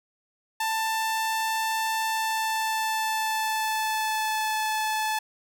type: tone with pitch glide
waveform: sawtooth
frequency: 887 to 867.2 Hz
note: A5 to A5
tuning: +14 to -25 cents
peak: -21 dBFS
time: 0.6-5.19 s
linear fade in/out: 5 ms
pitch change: -39 cents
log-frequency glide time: 2.06-4.57 s
effects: none